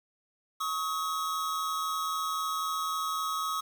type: tone pair together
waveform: square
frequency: 1108.7 / 1272.5 Hz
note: C#6 / D#6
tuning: 0 / +39 cents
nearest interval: major second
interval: 239 cents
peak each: -35 / -32 dBFS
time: 0.6-3.61 s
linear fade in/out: 10 ms
effects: 9-bit